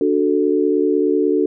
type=chord; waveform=sine; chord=D major; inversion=none; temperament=equal; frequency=293.7 / 370 / 440 Hz; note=D4 / F#4 / A4; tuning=0 / 0 / 0 cents; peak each=-18 dBFS; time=0.01-1.46 s; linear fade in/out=2 ms; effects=none